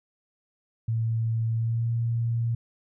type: tone with pitch glide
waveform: sine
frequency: 113.4 to 116.39 Hz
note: A#2 to A#2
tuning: -47 to -2 cents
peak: -23 dBFS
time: 0.88-2.55 s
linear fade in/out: 5 ms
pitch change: +45 cents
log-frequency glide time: 1.53-1.89 s
effects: none